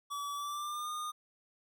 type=tone with pitch glide; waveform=square; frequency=1146 to 1221.2 Hz; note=D6 to D#6; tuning=-43 to -33 cents; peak=-37 dBFS; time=0.1-1.12 s; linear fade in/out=20 ms; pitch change=+110 cents; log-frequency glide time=0.34-0.91 s; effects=none